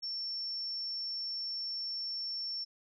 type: tone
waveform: sine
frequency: 5430 Hz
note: F8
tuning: 50 cents flat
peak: -35 dBFS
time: 0.02-2.65 s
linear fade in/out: 20 ms
effects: none